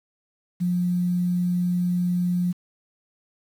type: tone with quantisation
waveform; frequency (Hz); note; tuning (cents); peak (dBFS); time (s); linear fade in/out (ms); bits
sine; 177.8; F3; +31; -20; 0.6-2.53; 20; 8
effects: none